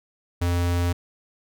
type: tone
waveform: square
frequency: 87.31 Hz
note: F2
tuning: in tune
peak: -21 dBFS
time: 0.41-0.93 s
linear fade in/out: 10 ms
effects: none